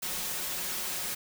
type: noise with comb filter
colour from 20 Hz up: white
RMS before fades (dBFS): -34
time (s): 0.02-1.15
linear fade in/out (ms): 10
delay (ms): 5.5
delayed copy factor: +0.6
effects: none